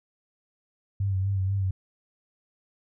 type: tone with vibrato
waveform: sine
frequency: 96.7 Hz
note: G2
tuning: 23 cents flat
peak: -23 dBFS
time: 1-1.71 s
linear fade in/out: 5 ms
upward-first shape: sine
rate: 4.1 Hz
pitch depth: 45 cents each way
effects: none